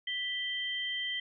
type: tone pair together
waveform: sine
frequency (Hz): 1975.5 / 3136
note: B6 / G7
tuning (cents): 0 / 0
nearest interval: minor sixth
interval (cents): 800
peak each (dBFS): -36 / -34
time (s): 0.07-1.2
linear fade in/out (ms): 5
effects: none